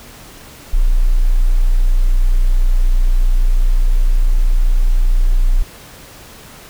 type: tone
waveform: sine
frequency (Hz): 30.14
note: B0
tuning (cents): -41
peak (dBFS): -8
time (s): 0.73-5.63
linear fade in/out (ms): 10
effects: pink hiss -38 dBFS RMS until 6.69 s